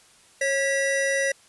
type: tone pair together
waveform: square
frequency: 547 / 1949.3 Hz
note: C#5 / B6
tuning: -23 / -23 cents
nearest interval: octave + minor seventh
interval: 2200 cents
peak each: -25 dBFS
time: 0.41-1.32 s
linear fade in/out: 5 ms
effects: white hiss -55 dBFS RMS until 1.48 s + resampled to 24000 Hz